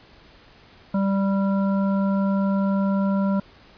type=harmonic tone; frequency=196 Hz; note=G3; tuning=in tune; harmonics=1 / 3 / 5 / 7; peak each=-19 / -29 / -33 / -36 dBFS; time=0.94-3.4 s; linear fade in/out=5 ms; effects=pink hiss -51 dBFS RMS until 3.77 s + resampled to 11025 Hz